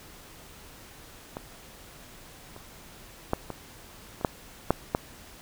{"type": "clicks", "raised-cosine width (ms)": 1, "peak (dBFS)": [-20, -29, -10, -20, -26, -8, -6, -9], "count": 8, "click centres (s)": [1.369, 2.564, 3.334, 3.503, 4.212, 4.248, 4.706, 4.949], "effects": ["pink hiss -49 dBFS RMS until 5.41 s"]}